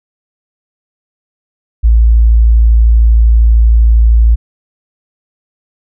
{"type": "tone", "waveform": "sine", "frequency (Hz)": 56.4, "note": "A1", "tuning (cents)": 44, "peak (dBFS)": -3, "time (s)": [1.83, 4.36], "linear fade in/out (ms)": 20, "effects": []}